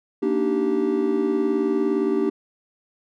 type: chord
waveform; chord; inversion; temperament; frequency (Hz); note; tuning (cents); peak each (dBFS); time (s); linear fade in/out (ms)
triangle; Eb major seventh; second; just; 233.3 / 291.7 / 311.1 / 388.9; Bb3 / D4 / Eb4 / G4; +2 / -12 / 0 / -14; -25 / -23 / -25 / -20; 0.22-2.3; 10
effects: none